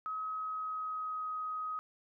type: tone with pitch glide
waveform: sine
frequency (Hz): 1274 to 1258.6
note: D#6 to D#6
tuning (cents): +41 to +19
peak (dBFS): -35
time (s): 0.06-1.79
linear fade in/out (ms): 0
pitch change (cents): -22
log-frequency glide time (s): 0.29-1.35
effects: none